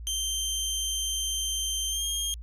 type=tone with pitch glide; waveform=20% pulse; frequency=3136 to 3224 Hz; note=G7 to G7; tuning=0 to +48 cents; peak=-22 dBFS; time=0.07-2.34 s; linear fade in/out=0 ms; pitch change=+48 cents; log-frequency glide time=1.88-2.05 s; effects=added 57 Hz sine -37 dBFS peak until 2.42 s